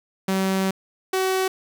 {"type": "tone pair in turn", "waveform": "sawtooth", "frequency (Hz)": [191.2, 377.4], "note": ["G3", "F#4"], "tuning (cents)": [-43, 34], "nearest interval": "octave", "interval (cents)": 1177, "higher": "second", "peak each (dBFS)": -16, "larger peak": "neither", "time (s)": [[0.28, 0.71], [1.13, 1.48]], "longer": "first", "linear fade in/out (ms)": 5, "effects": ["8-bit"]}